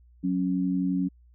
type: tone pair together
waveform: sine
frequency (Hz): 183.67 / 275.2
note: F#3 / C#4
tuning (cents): -12 / -12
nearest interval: perfect fifth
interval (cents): 700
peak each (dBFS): -26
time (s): 0.23-1.09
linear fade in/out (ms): 20
effects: added 60 Hz sine -53 dBFS peak until 1.34 s